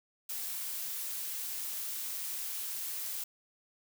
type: noise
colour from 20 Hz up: blue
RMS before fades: -38 dBFS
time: 0.29-3.24 s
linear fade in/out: 5 ms
effects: none